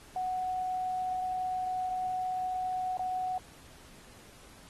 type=tone with dropouts; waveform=sine; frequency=740 Hz; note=F#5; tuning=in tune; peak=-30 dBFS; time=0.16-3.38 s; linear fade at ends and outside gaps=2 ms; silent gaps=2.972-2.993 s; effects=pink hiss -55 dBFS RMS until 4.69 s + AAC 32 kbps